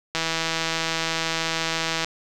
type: click train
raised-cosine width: 0.2 ms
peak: -7 dBFS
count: 310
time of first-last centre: 0.15-2.046 s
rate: 163 Hz
effects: none